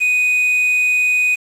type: tone with quantisation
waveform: triangle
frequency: 2489 Hz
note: D#7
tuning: in tune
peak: -11 dBFS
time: 0-1.36 s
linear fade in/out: 20 ms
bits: 6
effects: low-pass 12000 Hz 12 dB/octave